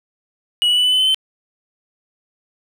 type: tone with pitch steps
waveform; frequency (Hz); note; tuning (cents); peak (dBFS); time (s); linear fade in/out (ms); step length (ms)
triangle; 2921 / 2946 / 2972 / 2998 / 3024 / 3050 / 3077; F#7 / F#7 / F#7 / F#7 / F#7 / G7 / G7; -23 / -8 / +7 / +22 / +37 / -48 / -33; -11; 0.62-1.145; 0; 75
effects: none